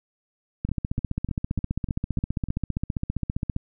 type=two click trains; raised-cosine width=5 ms; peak=-19 / -13 dBFS; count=7 / 45; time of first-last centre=0.69-2.486 / 0.65-3.564 s; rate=3.34 / 15.1 Hz; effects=none